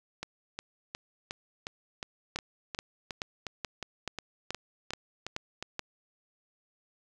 two click trains, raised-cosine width 0.2 ms, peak -19 / -16 dBFS, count 16 / 9, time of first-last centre 0.23-5.626 / 2.36-5.793 s, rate 2.78 / 2.33 Hz, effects none

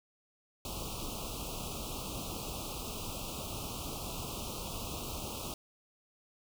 pink band-stop noise, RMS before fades -40 dBFS, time 0.65-5.54 s, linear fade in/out 2 ms, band 1300 to 2500 Hz, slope 96 dB/octave, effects none

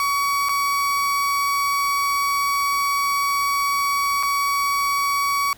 35% pulse tone with dropouts, 1129 Hz, C#6, 31 cents sharp, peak -17 dBFS, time 0-5.53 s, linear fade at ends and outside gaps 1 ms, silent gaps 0.487-0.492 / 4.228-4.232 s, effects pink hiss -48 dBFS RMS until 5.57 s

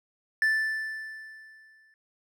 triangle tone with exponential decay, 1760 Hz, A6, in tune, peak -18 dBFS, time 0.42-1.94 s, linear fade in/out 1 ms, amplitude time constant 330 ms, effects none

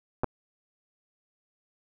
clicks, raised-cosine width 1 ms, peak -13 dBFS, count 2, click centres 0.235 / 0.243 s, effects none

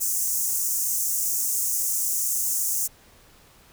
pink high-pass noise, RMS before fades -25 dBFS, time 0-2.88 s, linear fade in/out 20 ms, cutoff 6200 Hz, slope 48 dB/octave, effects pink hiss -54 dBFS RMS until 3.72 s

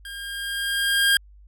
25% pulse tone with level ramp, 1611 Hz, G6, 47 cents sharp, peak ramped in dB -31 to -11 dBFS, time 0.05-1.17 s, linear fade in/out 2 ms, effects added 50 Hz sine -46 dBFS peak until 1.47 s

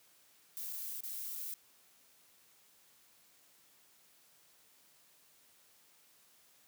violet noise with dropouts, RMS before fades -42 dBFS, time 0.57-1.54 s, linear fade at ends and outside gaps 0 ms, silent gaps 0.727-0.731 / 1.006-1.035 / 1.355-1.359 s, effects white hiss -66 dBFS RMS until 6.67 s + high-pass 100 Hz 12 dB/octave

